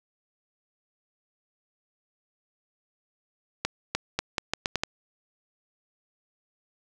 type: accelerating click train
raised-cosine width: 0.2 ms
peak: -8 dBFS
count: 8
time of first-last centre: 3.65-4.835 s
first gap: 300 ms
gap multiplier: 0.8
effects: none